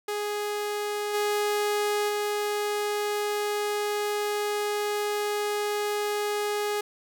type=tone with level steps; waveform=sawtooth; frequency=415.3 Hz; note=G#4; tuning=in tune; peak=-24 / -20 / -22 dBFS; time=0.08-6.81 s; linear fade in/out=5 ms; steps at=1.13 / 2.08 s; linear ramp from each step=20 ms; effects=none